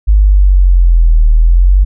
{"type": "linear two-way sweep", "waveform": "sine", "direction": "down then up", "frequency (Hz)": [52, 38.38, 49.02], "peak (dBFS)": -3, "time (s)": [0.07, 1.85], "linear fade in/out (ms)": 20, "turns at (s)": 1.3, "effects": []}